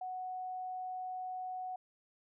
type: tone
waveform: sine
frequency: 740 Hz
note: F#5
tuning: in tune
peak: -38 dBFS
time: 0.01-1.76 s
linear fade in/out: 5 ms
effects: none